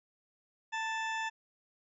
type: harmonic tone with a mistuned harmonic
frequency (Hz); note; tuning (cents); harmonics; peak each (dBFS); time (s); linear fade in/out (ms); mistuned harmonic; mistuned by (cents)
880; A5; 0; 1 / 2 / 3 / 4 / 6 / 7 / 8; -36 / -37 / -42 / -46 / -54 / -57 / -53; 0.72-1.3; 20; 1; +29
effects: none